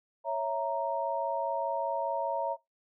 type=chord; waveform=sine; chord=A# diminished; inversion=first; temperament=equal; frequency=554.4 / 659.3 / 932.3 Hz; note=C#5 / E5 / A#5; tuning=0 / 0 / 0 cents; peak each=-34 / -33 / -32 dBFS; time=0.24-2.57 s; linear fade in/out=50 ms; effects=noise-tail reverb RT60 0.2 s tail -23 dB re dry